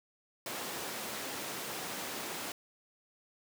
pink high-pass noise, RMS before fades -40 dBFS, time 0.46-2.52 s, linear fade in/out 2 ms, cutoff 270 Hz, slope 12 dB/octave, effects none

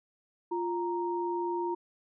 sine tone pair together, 349.2 / 932.3 Hz, F4 / A#5, 0 / 0 cents, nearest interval octave + perfect fourth, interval 1700 cents, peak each -31 / -33 dBFS, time 0.51-1.75 s, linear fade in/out 10 ms, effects none

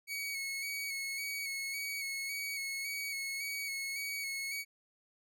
sawtooth tone with vibrato, 2222 Hz, C#7, 4 cents sharp, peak -33 dBFS, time 0.07-4.65 s, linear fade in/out 50 ms, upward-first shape square, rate 1.8 Hz, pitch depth 27 cents each way, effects none

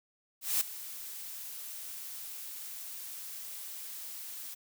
blue noise with ADSR envelope, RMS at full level -27 dBFS, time 0.41-4.55 s, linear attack 200 ms, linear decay 5 ms, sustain -16 dB, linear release 16 ms, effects none

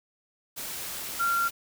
sine tone in noise, 1379 Hz, F6, 22 cents flat, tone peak -23 dBFS, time 1.19-1.49 s, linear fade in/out 20 ms, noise white, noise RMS -36 dBFS, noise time 0.56-1.51 s, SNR +10 dB, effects none

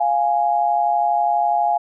sine tone pair together, 698.5 / 830.7 Hz, F5 / G#5, 0 / 0 cents, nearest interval minor third, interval 300 cents, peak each -18 dBFS, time 0-1.78 s, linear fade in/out 10 ms, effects none

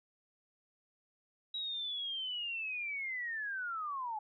sine linear sweep, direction down, 3869 to 830.6 Hz, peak -36 dBFS, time 1.54-4.19 s, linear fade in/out 5 ms, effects none

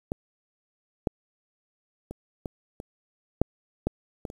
clicks, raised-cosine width 2 ms, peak -15 / -10 / -23 / -19 / -24 / -6 / -11 / -19 / -28 dBFS, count 9, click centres 0.119 / 1.072 / 2.11 / 2.458 / 2.801 / 3.416 / 3.87 / 4.252 / 4.301 s, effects 8-bit

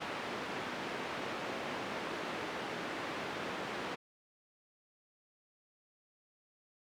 pink band-pass noise, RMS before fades -40 dBFS, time 0-3.96 s, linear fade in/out 20 ms, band 260 to 2700 Hz, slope 12 dB/octave, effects none

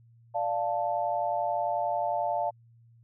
sine chord, D minor, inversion none, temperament equal, 587.3 / 698.5 / 880 Hz, D5 / F5 / A5, 0 / 0 / 0 cents, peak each -32 / -29 / -31 dBFS, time 0.34-2.51 s, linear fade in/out 20 ms, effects added 116 Hz sine -55 dBFS peak until 3.03 s

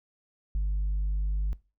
sine tone, 49.96 Hz, G1, 34 cents sharp, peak -22 dBFS, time 0.55-1.53 s, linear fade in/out 0 ms, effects noise-tail reverb RT60 0.3 s tail -21 dB re dry + tanh soft clip ceiling -24 dBFS

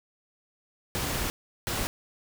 pink noise bursts at uneven times, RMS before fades -30 dBFS, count 2, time 0.95-1.3 / 1.67-1.87 s, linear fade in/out 0 ms, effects none

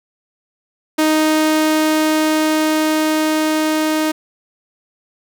sawtooth tone with level ramp, 311.1 Hz, D#4, in tune, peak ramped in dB -8 to -11 dBFS, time 0.98-4.12 s, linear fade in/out 10 ms, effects none

